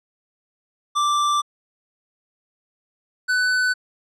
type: tone pair in turn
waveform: square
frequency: 1174.7 / 1499.5 Hz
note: D6 / F#6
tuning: 0 / +23 cents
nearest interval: major third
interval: 423 cents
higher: second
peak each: -18 dBFS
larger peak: neither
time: 0.95-1.42 / 3.28-3.74 s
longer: first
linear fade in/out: 20 ms
effects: low-pass 7000 Hz 12 dB/octave